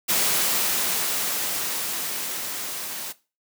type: noise with level ramp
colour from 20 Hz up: white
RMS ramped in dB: -21 to -33 dBFS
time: 0.08-3.13 s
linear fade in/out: 20 ms
effects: noise-tail reverb RT60 0.3 s tail -18 dB re dry + high-pass 150 Hz 12 dB/octave